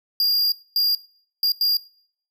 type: tone bursts at uneven times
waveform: square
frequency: 4812 Hz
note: D8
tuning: 41 cents sharp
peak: -17 dBFS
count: 4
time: 0.2-0.52 / 0.76-0.95 / 1.43-1.52 / 1.61-1.77 s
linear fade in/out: 2 ms
effects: noise-tail reverb RT60 0.6 s tail -25 dB re dry

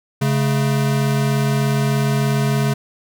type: tone pair together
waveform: square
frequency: 138.59 / 215.4 Hz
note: C#3 / A3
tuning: 0 / -37 cents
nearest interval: minor sixth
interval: 763 cents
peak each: -17 / -23 dBFS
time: 0.21-2.74 s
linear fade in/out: 10 ms
effects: none

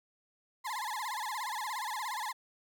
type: tone with vibrato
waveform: 35% pulse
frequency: 941 Hz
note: A#5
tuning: 16 cents sharp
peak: -33 dBFS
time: 0.64-2.33 s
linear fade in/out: 20 ms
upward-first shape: sine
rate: 17 Hz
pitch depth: 210 cents each way
effects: none

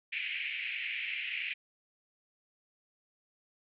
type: band-pass noise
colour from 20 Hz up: pink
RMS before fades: -37 dBFS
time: 0.12-1.54 s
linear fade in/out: 10 ms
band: 2100 to 2800 Hz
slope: 48 dB/octave
effects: none

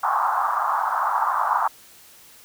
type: band-pass noise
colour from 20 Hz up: pink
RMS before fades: -22 dBFS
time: 0.03-1.68 s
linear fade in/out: 5 ms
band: 800 to 1300 Hz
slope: 48 dB/octave
effects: white hiss -49 dBFS RMS until 2.44 s

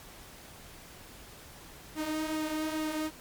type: tone with flanger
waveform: sawtooth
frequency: 311.1 Hz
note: D#4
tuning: in tune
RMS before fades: -33 dBFS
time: 1.95-3.11 s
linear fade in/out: 50 ms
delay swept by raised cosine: 1.2 to 5.3 ms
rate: 2.3 Hz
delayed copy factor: -0.5
effects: pink hiss -50 dBFS RMS until 3.2 s + MP3 96 kbps

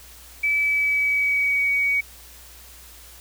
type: tone with pitch glide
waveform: sine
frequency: 2304 to 2253 Hz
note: D7 to C#7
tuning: -34 to +28 cents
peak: -18 dBFS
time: 0.43-2.01 s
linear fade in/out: 10 ms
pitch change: -38 cents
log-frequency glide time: 0.54-1.68 s
effects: added 60 Hz sine -48 dBFS peak until 3.2 s + white hiss -46 dBFS RMS until 3.2 s

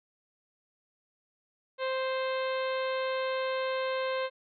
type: harmonic tone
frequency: 523.3 Hz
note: C5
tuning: in tune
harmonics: 1 / 2 / 3 / 4 / 5 / 6 / 7 / 8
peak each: -30 / -36 / -40 / -42 / -44 / -46 / -47 / -48 dBFS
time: 1.78-4.3 s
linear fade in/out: 50 ms
effects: none

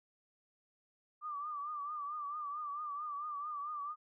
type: tone with vibrato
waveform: sine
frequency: 1182 Hz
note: D6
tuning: 11 cents sharp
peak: -38 dBFS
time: 1.21-3.96 s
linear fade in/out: 50 ms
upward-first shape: triangle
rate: 4.5 Hz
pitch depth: 85 cents each way
effects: none

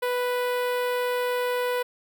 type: tone with notch filter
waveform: sawtooth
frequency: 493.9 Hz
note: B4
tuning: in tune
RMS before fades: -26 dBFS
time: 0.02-1.83 s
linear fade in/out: 10 ms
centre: 6400 Hz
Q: 0.69
effects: none

